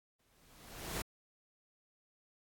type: noise with exponential growth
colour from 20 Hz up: pink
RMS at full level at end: -37 dBFS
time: 0.19-1.02 s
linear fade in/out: 5 ms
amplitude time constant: 180 ms
effects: AAC 64 kbps